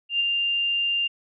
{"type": "tone with ADSR envelope", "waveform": "sine", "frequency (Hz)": 2794, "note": "F7", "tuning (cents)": 0, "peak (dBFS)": -18, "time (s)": [0.09, 1.08], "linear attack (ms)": 110, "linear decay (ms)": 13, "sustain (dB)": -3, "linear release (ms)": 15, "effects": []}